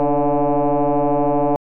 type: tone with frequency modulation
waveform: sine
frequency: 138.59 Hz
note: C#3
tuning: in tune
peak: -13 dBFS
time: 0-1.56 s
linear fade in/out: 0 ms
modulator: 145 Hz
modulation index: 5
effects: tanh soft clip ceiling -9 dBFS